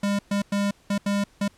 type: tone bursts at uneven times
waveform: square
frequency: 201.5 Hz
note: G3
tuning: 48 cents sharp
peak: -22 dBFS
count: 6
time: 0.03-0.19 / 0.31-0.42 / 0.52-0.71 / 0.9-0.98 / 1.06-1.24 / 1.41-1.48 s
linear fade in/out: 5 ms
effects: pink hiss -58 dBFS RMS until 1.57 s + low-pass 10000 Hz 12 dB/octave